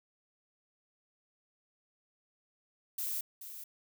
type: noise with echo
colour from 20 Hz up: violet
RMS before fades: -36 dBFS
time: 2.98-3.21 s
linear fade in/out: 5 ms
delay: 430 ms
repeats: 1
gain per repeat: -10 dB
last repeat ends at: 3.64 s
effects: none